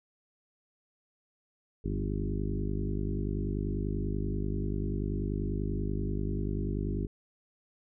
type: harmonic tone with a mistuned harmonic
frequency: 50.3 Hz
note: G1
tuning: 45 cents sharp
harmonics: 1 / 2 / 3 / 4 / 5 / 6 / 7 / 8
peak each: -33 / -36 / -38 / -39 / -40 / -41 / -41 / -42 dBFS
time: 1.84-7.07 s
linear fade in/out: 10 ms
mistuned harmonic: 3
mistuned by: +39 cents
effects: none